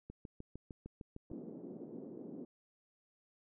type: click train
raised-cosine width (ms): 3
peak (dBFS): -34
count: 9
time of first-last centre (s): 0.1-1.316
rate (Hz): 6.58
type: band-pass noise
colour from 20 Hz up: white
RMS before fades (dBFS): -48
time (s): 1.3-2.45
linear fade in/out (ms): 2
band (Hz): 190 to 380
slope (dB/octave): 24
effects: none